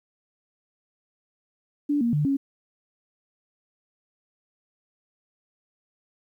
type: tone with pitch steps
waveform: sine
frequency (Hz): 290.5 / 235.1 / 148.5 / 275.8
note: D4 / A#3 / D3 / C#4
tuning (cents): -19 / +15 / +20 / -9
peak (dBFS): -20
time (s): 1.89-2.37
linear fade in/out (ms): 10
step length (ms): 120
effects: 10-bit